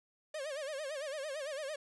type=tone with vibrato; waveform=45% pulse; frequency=578 Hz; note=D5; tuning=28 cents flat; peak=-38 dBFS; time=0.34-1.76 s; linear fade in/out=5 ms; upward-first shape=sine; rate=8.9 Hz; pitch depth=150 cents each way; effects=resampled to 24000 Hz